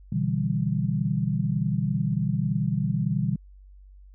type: chord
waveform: sine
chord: E minor seventh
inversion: second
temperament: equal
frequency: 123.47 / 146.83 / 164.81 / 196 Hz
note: B2 / D3 / E3 / G3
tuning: 0 / 0 / 0 / 0 cents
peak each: -28 dBFS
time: 0.12-3.36 s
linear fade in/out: 5 ms
effects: added 48 Hz sine -46 dBFS peak until 4.14 s